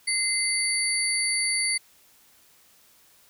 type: tone cluster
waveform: sine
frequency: 2072 / 4561 / 9710 Hz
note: C7 / C#8 / D#9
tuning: -17 / +49 / -43 cents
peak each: -27 dBFS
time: 0.07-1.78 s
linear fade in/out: 10 ms
effects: white hiss -58 dBFS RMS until 3.29 s